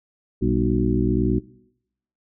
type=harmonic tone with a mistuned harmonic; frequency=61.74 Hz; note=B1; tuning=in tune; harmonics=1 / 2 / 3 / 4 / 5 / 6; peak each=-25 / -25 / -25 / -25 / -25 / -25 dBFS; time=0.41-1.4 s; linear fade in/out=20 ms; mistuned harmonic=3; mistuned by=+120 cents; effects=noise-tail reverb RT60 0.8 s tail -21 dB re dry